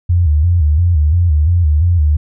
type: tone with vibrato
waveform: sine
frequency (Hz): 81.1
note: E2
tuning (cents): -28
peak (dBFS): -8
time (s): 0.09-2.17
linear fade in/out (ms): 10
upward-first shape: square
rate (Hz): 2.9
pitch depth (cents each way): 130
effects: none